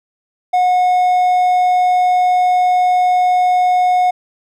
triangle tone, 727 Hz, F#5, 31 cents flat, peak -8 dBFS, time 0.53-4.11 s, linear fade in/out 10 ms, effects none

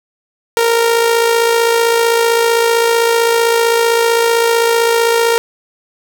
sawtooth tone with amplitude modulation, 463.7 Hz, A#4, 9 cents flat, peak -4 dBFS, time 0.57-5.38 s, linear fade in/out 0 ms, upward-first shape sine, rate 55.6 Hz, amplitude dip 45%, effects none

